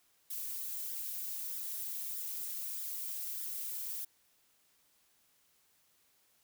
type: noise with flanger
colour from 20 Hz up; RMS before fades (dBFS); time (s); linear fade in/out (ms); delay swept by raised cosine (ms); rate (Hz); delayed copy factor
violet; -40; 0.3-4.05; 5; 0.56 to 5.26; 1.6; +0.6
effects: white hiss -71 dBFS RMS until 6.43 s